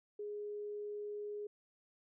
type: tone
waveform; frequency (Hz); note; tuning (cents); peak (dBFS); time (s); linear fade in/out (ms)
sine; 415.3; G#4; 0; -40; 0.19-1.47; 5
effects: none